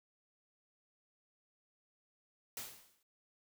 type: noise with exponential decay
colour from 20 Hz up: white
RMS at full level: -41 dBFS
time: 2.57-3.03 s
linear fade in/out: 2 ms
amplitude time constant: 100 ms
effects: none